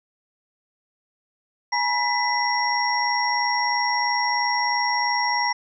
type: tone cluster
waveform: sine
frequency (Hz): 837 / 960 / 1993 / 5570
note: G#5 / B5 / B6 / F8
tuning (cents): +13 / -49 / +15 / -5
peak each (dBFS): -27 / -24 / -25 / -26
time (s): 1.72-5.53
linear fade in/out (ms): 10
effects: none